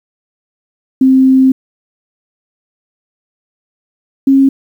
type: tone pair in turn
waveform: sine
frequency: 262.8 / 271.1 Hz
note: C4 / C#4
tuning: +8 / -38 cents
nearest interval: minor second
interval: 54 cents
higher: second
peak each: -4 dBFS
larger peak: neither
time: 1.01-1.52 / 4.27-4.49 s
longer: first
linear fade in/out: 5 ms
effects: 7-bit